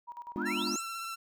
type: tone with tremolo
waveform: sine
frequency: 958 Hz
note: A#5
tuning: 47 cents sharp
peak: -39 dBFS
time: 0.07-0.7 s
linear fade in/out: 20 ms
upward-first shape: square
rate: 10 Hz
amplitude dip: 75%
type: chord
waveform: triangle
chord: G# diminished seventh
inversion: none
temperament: equal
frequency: 207.7 / 246.9 / 293.7 / 349.2 Hz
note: G#3 / B3 / D4 / F4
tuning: 0 / 0 / 0 / 0 cents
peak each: -36 dBFS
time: 0.36-0.76 s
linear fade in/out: 0 ms
type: exponential sweep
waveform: sine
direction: up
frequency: 1160 to 8950 Hz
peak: -34 dBFS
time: 0.37-0.83 s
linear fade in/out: 50 ms
type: tone with vibrato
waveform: sawtooth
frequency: 1347 Hz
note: E6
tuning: 37 cents sharp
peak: -33 dBFS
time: 0.45-1.16 s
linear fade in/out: 20 ms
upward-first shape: sine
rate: 16 Hz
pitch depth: 19 cents each way
effects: none